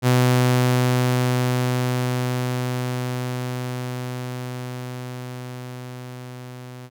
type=tone with level ramp; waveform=sawtooth; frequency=125.4 Hz; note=B2; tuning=27 cents sharp; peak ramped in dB=-10 to -32 dBFS; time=0.02-6.9 s; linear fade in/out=50 ms; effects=none